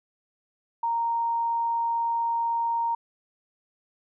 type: tone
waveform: sine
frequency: 929 Hz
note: A#5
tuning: 6 cents flat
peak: -23 dBFS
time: 0.83-2.95 s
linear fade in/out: 5 ms
effects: none